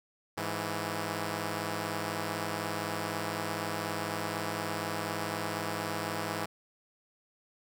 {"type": "tone pair together", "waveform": "5% pulse", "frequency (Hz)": [104.04, 164.81], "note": ["G#2", "E3"], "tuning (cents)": [4, 0], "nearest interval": "minor sixth", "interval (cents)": 796, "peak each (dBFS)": -24, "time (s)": [0.37, 6.46], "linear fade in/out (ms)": 10, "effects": []}